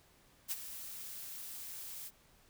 blue noise with ADSR envelope, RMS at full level -35 dBFS, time 0.48-2.11 s, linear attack 35 ms, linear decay 32 ms, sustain -11 dB, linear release 43 ms, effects pink hiss -66 dBFS RMS until 2.49 s

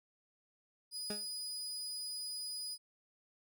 30% pulse tone, 4955 Hz, D#8, 8 cents flat, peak -37 dBFS, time 0.91-2.78 s, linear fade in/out 50 ms
20% pulse tone with exponential decay, 207.7 Hz, G#3, in tune, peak -32 dBFS, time 1.1-1.28 s, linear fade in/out 2 ms, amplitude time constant 39 ms
effects none

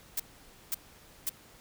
blue noise bursts, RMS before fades -31 dBFS, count 3, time 0.17-1.294 s, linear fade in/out 5 ms, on 28 ms, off 520 ms, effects pink hiss -56 dBFS RMS until 1.6 s

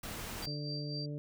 pink noise, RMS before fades -42 dBFS, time 0.03-0.46 s, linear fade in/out 5 ms
sine tone with tremolo, 4699 Hz, D8, in tune, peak -39 dBFS, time 0.42-1.06 s, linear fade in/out 5 ms, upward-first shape sine, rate 4 Hz, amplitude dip 60%
harmonic tone, 146.83 Hz, D3, in tune, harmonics 1 / 2 / 3 / 4, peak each -38 / -44 / -48 / -50 dBFS, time 0.47-1.18 s, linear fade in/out 0 ms
effects none

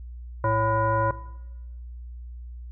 sine tone with frequency modulation, 554 Hz, C#5, 1 cent flat, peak -20 dBFS, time 0.44-1.11 s, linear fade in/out 2 ms, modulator 444 Hz, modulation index 1.5, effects noise-tail reverb RT60 1.0 s tail -17 dB re dry + added 60 Hz sine -36 dBFS peak until 2.71 s

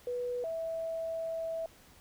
sine tone pair in turn, 490.5 / 654.7 Hz, B4 / E5, -12 / -12 cents, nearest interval perfect fourth, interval 500 cents, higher second, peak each -32 / -33 dBFS, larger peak first, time 0.07-0.44 / 0.44-1.66 s, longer second, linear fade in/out 2 ms, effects pink hiss -59 dBFS RMS until 2 s

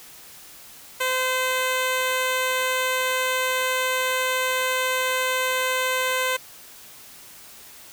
10% pulse tone, 514 Hz, C5, 31 cents flat, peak -13 dBFS, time 1-6.37 s, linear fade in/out 10 ms, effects white hiss -45 dBFS RMS until 7.92 s

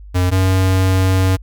square tone pair in turn, 90.5 / 94.03 Hz, F#2 / F#2, -38 / +28 cents, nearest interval minor second, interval 66 cents, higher second, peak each -13 / -12 dBFS, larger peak second, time 0.14-0.31 / 0.31-1.37 s, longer second, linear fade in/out 20 ms, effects added 50 Hz sine -33 dBFS peak until 1.42 s

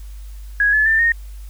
sine tone with pitch steps, 1661.2 / 1721.8 / 1784.5 / 1849.6 Hz, G#6 / A6 / A6 / A#6, 0 / -38 / +24 / -14 cents, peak -12 dBFS, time 0.6-1.12 s, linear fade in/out 2 ms, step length 130 ms, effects added 50 Hz sine -31 dBFS peak until 1.49 s + white hiss -51 dBFS RMS until 1.49 s

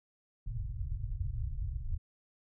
pink low-pass noise, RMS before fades -36 dBFS, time 0.46-1.98 s, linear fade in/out 10 ms, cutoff 130 Hz, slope 96 dB/octave, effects none

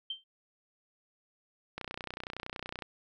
sine tone with exponential decay, 3133 Hz, G7, 2 cents flat, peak -31 dBFS, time 0.1-0.24 s, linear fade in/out 5 ms, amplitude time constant 29 ms
click train, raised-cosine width 0.3 ms, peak -22 dBFS, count 33, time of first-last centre 1.78-2.822 s, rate 30.7 Hz
effects none

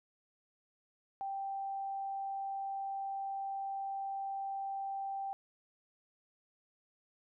sine tone, 784 Hz, G5, in tune, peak -36 dBFS, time 1.21-5.33 s, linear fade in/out 0 ms, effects none

